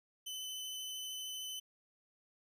sawtooth tone with vibrato, 3029 Hz, F#7, 40 cents sharp, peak -38 dBFS, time 0.26-1.6 s, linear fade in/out 10 ms, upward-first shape sine, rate 13 Hz, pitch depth 11 cents each way, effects none

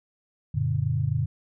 sine chord, Gb augmented, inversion none, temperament equal with one note detuned, 92.5 / 116.54 / 144.14 Hz, Gb2 / Bb2 / D3, 0 / 0 / -32 cents, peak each -29 / -26 / -26 dBFS, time 0.54-1.26 s, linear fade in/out 10 ms, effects none

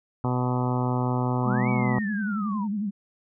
harmonic tone, 125.1 Hz, B2, 23 cents sharp, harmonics 1 / 2 / 3 / 4 / 5 / 6 / 7 / 8 / 9 / 10, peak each -25 / -28 / -34 / -36 / -38 / -35 / -34 / -36 / -39 / -40 dBFS, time 0.24-1.99 s, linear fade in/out 2 ms
sine linear two-way sweep, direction up then down, 854 to 2300 to 884 Hz, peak -32 dBFS, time 1.41-2.68 s, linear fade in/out 50 ms, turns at 1.69 s
sine tone with vibrato, 206.6 Hz, G#3, 9 cents flat, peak -25 dBFS, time 1.45-2.91 s, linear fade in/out 20 ms, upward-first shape sine, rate 11 Hz, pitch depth 93 cents each way
effects none

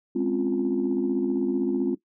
sine chord, Db major seventh, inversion second, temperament equal, 207.7 / 261.6 / 277.2 / 349.2 Hz, Ab3 / C4 / Db4 / F4, 0 / 0 / 0 / 0 cents, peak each -29 / -25 / -30 / -25 dBFS, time 0.15-1.95 s, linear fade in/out 10 ms, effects noise-tail reverb RT60 0.1 s tail -17 dB re dry + tanh soft clip ceiling -15 dBFS

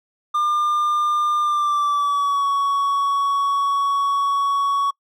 triangle tone with pitch glide, 1200 to 1119.6 Hz, D6 to C#6, +37 to +17 cents, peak -15 dBFS, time 0.34-4.91 s, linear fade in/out 10 ms, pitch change -120 cents, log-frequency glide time 1.42-2.47 s, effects noise-tail reverb RT60 0.1 s tail -26 dB re dry

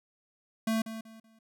square tone with echo, 222.8 Hz, A3, 22 cents sharp, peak -27 dBFS, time 0.67-0.82 s, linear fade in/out 5 ms, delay 190 ms, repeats 3, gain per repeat -11 dB, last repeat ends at 1.39 s, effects none

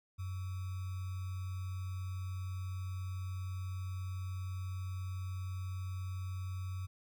sine tone with sample-and-hold, 93 Hz, F#2, 9 cents sharp, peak -37 dBFS, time 0.18-6.87 s, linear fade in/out 20 ms, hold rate 1225 Hz, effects none

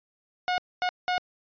sawtooth tone bursts at uneven times, 725 Hz, F#5, 35 cents flat, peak -20 dBFS, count 3, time 0.48-0.58 / 0.82-0.89 / 1.08-1.18 s, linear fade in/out 0 ms, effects resampled to 11025 Hz

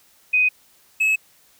sine / triangle tone pair in turn, 2501 / 2582 Hz, D#7 / E7, +8 / -37 cents, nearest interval minor second, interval 55 cents, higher second, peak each -14 dBFS, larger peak neither, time 0.33-0.49 / 1-1.16 s, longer neither, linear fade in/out 10 ms, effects white hiss -56 dBFS RMS until 1.59 s

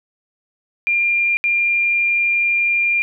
sine tone bursts at uneven times, 2396 Hz, D7, 34 cents sharp, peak -14 dBFS, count 2, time 0.87-1.37 / 1.44-3.02 s, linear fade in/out 0 ms, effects none

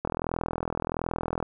click train, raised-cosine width 1 ms, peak -14 dBFS, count 58, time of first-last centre 0.05-1.427 s, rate 41.4 Hz, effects none

